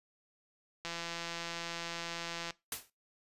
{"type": "click train", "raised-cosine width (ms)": 0.2, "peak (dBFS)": -22, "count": 281, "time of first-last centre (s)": [0.85, 2.507], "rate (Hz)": 169}
{"type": "noise with exponential decay", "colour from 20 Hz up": "white", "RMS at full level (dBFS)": -33, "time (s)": [2.72, 2.9], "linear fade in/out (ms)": 2, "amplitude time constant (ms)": 38}
{"effects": ["noise-tail reverb RT60 0.2 s tail -19 dB re dry", "resampled to 32000 Hz"]}